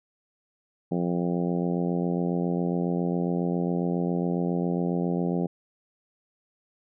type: harmonic tone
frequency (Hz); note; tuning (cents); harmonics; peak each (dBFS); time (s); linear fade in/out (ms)
87.31; F2; 0; 2 / 3 / 4 / 5 / 6 / 7 / 8 / 9; -26 / -31 / -32 / -34 / -37 / -40 / -40 / -41; 0.91-5.47; 10
effects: none

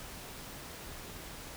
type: silence
effects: pink hiss -46 dBFS RMS until 1.56 s

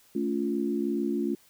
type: chord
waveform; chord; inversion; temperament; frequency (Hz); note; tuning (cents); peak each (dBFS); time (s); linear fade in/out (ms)
sine; A augmented; none; equal with one note detuned; 220 / 282.4 / 349.2; A3 / C#4 / E#4; 0 / +32 / 0; -30; 0.15-1.35; 5
effects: white hiss -60 dBFS RMS until 1.49 s

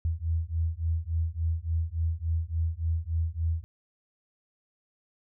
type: beating tone pair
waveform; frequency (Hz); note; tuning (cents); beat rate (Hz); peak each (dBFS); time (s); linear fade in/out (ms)
sine; 80.4 / 83.9; E2 / E2; -43 / +31; 3.5; -29; 0.05-3.64; 0
effects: none

